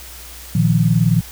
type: chord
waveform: sine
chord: Bb suspended fourth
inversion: none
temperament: equal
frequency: 116.54 / 155.56 / 174.61 Hz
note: Bb2 / Eb3 / F3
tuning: 0 / 0 / 0 cents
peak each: -16 / -16 / -16 dBFS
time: 0.55-1.21 s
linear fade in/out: 5 ms
effects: added 60 Hz sine -38 dBFS peak until 1.31 s + white hiss -37 dBFS RMS until 1.31 s